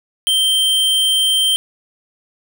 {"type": "tone", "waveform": "square", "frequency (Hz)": 3136, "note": "G7", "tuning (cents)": 0, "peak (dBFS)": -13, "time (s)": [0.27, 1.56], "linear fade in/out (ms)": 0, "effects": []}